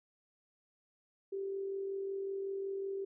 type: tone with amplitude modulation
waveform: sine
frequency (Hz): 391.1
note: G4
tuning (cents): -4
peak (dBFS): -34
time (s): 1.32-3.05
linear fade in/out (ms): 10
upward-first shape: sine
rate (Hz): 45.4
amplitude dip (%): 35
effects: none